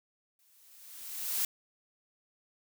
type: noise with exponential growth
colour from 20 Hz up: blue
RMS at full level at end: -29 dBFS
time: 0.39-1.45 s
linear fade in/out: 2 ms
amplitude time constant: 230 ms
effects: none